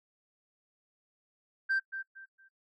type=tone with echo; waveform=sine; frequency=1568 Hz; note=G6; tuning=in tune; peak=-24 dBFS; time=1.69-1.8 s; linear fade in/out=20 ms; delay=230 ms; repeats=3; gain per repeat=-11 dB; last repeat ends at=2.49 s; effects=noise-tail reverb RT60 0.1 s tail -21 dB re dry + tanh soft clip ceiling -24 dBFS